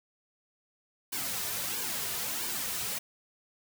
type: noise with flanger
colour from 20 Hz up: white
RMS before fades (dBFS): -34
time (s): 1.12-2.99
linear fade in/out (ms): 10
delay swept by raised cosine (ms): 1.5 to 3.7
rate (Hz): 1.5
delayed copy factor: -0.7
effects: none